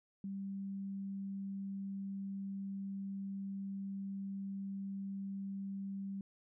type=tone; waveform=sine; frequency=196 Hz; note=G3; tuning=in tune; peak=-39 dBFS; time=0.24-6.21 s; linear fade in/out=2 ms; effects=none